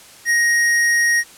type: tone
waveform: square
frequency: 1876 Hz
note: A#6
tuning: 11 cents sharp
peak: -14 dBFS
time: 0.25-1.24 s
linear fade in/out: 50 ms
effects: white hiss -43 dBFS RMS until 1.37 s + low-pass 11000 Hz 12 dB/octave